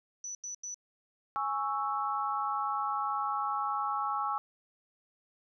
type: tone bursts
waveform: sine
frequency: 5950 Hz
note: F#8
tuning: 9 cents sharp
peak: -37 dBFS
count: 3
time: 0.24-0.744 s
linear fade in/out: 2 ms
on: 110 ms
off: 87 ms
type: chord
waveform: sine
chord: C# minor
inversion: second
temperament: equal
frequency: 830.6 / 1108.7 / 1318.5 Hz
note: G#5 / C#6 / E6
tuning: 0 / 0 / 0 cents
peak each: -34 dBFS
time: 1.36-4.38 s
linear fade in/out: 0 ms
effects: none